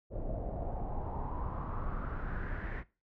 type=noise with low-pass filter sweep; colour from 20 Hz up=brown; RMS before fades=-37 dBFS; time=0.1-2.84 s; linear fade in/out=50 ms; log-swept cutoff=560 to 1900 Hz; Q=4.7; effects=noise-tail reverb RT60 0.3 s tail -19 dB re dry